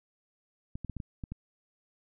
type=clicks; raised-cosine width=5 ms; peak=-25 dBFS; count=7; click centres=0.755 / 0.847 / 0.897 / 0.967 / 1.002 / 1.238 / 1.32 s; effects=none